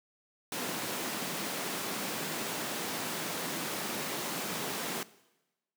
pink high-pass noise, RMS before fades -36 dBFS, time 0.52-5.03 s, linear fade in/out 2 ms, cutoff 170 Hz, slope 24 dB/octave, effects noise-tail reverb RT60 1.0 s tail -19 dB re dry

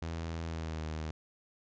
sawtooth tone with pitch glide, 82.41 to 78.46 Hz, E2 to D#2, 0 to +15 cents, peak -32 dBFS, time 0.02-1.11 s, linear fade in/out 0 ms, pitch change -85 cents, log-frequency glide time 0.45-0.85 s, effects resampled to 16000 Hz

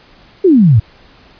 sine exponential sweep, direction down, 409.8 to 98.7 Hz, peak -4 dBFS, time 0.44-0.8 s, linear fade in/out 10 ms, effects pink hiss -44 dBFS RMS until 1.39 s + resampled to 11025 Hz

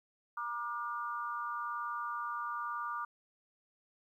sine tone with amplitude modulation, 1190 Hz, D6, 22 cents sharp, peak -31 dBFS, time 0.37-3.05 s, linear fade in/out 5 ms, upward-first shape sine, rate 241 Hz, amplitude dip 100%, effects 12-bit

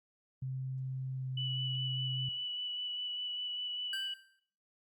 sine tone with pitch glide, 131.1 to 129.89 Hz, C3 to C3, +4 to -12 cents, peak -35 dBFS, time 0.42-2.29 s, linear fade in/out 5 ms, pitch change -16 cents, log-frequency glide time 1.16-1.29 s
sine tone with vibrato, 2960 Hz, F#7, in tune, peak -36 dBFS, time 1.37-4.14 s, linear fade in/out 5 ms, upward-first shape square, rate 5 Hz, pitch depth 9 cents each way
square tone with exponential decay, 1568 Hz, G6, in tune, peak -37 dBFS, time 3.93-4.39 s, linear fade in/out 2 ms, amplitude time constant 100 ms
effects noise-tail reverb RT60 0.6 s tail -21 dB re dry + Opus 48 kbps

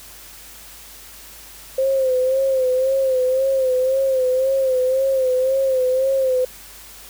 sine tone with vibrato, 523.3 Hz, C5, in tune, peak -15 dBFS, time 1.78-6.45 s, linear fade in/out 5 ms, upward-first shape sine, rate 1.9 Hz, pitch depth 55 cents each way, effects added 50 Hz sine -49 dBFS peak until 7.09 s + white hiss -41 dBFS RMS until 7.09 s

